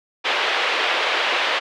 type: band-pass noise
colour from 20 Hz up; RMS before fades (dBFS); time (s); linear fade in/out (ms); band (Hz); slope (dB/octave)
white; -21; 0.24-1.6; 20; 410 to 3300; 24
effects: none